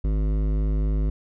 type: tone with hard clipping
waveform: sine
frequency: 51.91 Hz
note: G#1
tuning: in tune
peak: -22 dBFS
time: 0.04-1.1 s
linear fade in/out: 5 ms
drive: 14 dB
effects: none